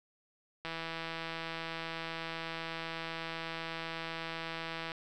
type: click train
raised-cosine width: 0.3 ms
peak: -23 dBFS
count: 701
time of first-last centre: 0.65-4.918 s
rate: 164 Hz
effects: none